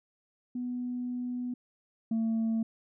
sine tone pair in turn, 246.9 / 224.9 Hz, B3 / A3, 0 / +38 cents, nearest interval major second, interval 162 cents, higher first, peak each -31 / -24 dBFS, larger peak second, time 0.55-1.54 / 2.11-2.63 s, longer first, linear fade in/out 5 ms, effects tanh soft clip ceiling -25 dBFS

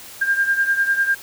sine beating tone pair, 1598 / 1608 Hz, G6 / G6, +33 / +44 cents, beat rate 10 Hz, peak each -17 / -22 dBFS, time 0.21-1.15 s, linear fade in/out 10 ms, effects white hiss -39 dBFS RMS until 1.22 s

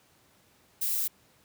violet noise, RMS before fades -29 dBFS, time 0.81-1.08 s, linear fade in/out 10 ms, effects pink hiss -63 dBFS RMS until 1.44 s + high-pass 80 Hz 12 dB/octave

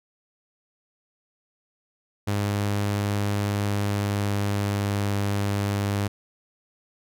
sawtooth tone with pitch glide, 102 to 100.94 Hz, G#2 to G#2, -31 to -49 cents, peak -19 dBFS, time 2.27-6.08 s, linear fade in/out 10 ms, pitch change -18 cents, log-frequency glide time 3.46-5.19 s, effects none

